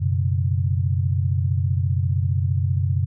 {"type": "chord", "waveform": "sine", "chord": "F# suspended fourth", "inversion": "none", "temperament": "equal", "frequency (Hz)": [92.5, 123.47, 138.59], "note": ["F#2", "B2", "C#3"], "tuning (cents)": [0, 0, 0], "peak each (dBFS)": [-20, -24, -25], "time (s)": [0, 3.06], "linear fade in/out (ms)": 20, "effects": []}